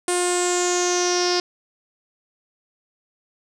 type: tone with low-pass filter sweep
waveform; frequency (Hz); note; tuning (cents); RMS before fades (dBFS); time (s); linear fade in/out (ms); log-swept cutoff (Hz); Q
sawtooth; 356; F4; +33; -21; 0.08-1.4; 2; 9000 to 5100; 8
effects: none